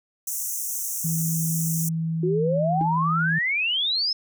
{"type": "high-pass noise", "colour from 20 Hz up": "pink", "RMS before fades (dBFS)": -29, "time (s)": [0.27, 1.89], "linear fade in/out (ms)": 5, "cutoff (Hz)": 5800, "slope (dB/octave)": 96}
{"type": "tone", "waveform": "sine", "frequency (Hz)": 162.8, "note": "E3", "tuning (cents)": -21, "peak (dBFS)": -23, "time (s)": [1.04, 3.39], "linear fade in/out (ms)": 10}
{"type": "exponential sweep", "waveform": "sine", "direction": "up", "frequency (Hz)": [349.2, 5300], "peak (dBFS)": -21, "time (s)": [2.23, 4.13], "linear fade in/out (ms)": 5}
{"type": "tone with exponential decay", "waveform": "triangle", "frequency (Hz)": 312.7, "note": "D#4", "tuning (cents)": 9, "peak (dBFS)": -22, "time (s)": [2.81, 2.89], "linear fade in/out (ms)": 0, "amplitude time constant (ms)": 16}
{"effects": []}